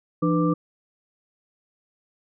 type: tone cluster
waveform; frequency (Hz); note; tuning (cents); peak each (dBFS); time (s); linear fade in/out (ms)
sine; 169 / 301.7 / 496 / 1178; E3 / D4 / B4 / D6; +43 / +47 / +7 / +5; -22 / -22 / -27 / -28; 0.22-0.54; 10
effects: none